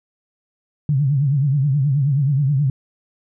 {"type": "tone with vibrato", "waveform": "sine", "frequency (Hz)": 140, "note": "C#3", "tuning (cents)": 18, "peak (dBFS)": -14, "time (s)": [0.89, 2.7], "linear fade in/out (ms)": 2, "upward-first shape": "triangle", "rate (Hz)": 9.4, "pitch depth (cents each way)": 160, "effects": []}